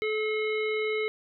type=harmonic tone; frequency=431.3 Hz; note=A4; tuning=35 cents flat; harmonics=1 / 3 / 5 / 7 / 9; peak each=-27 / -41 / -32 / -43 / -44 dBFS; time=0.02-1.08 s; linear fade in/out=0 ms; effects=none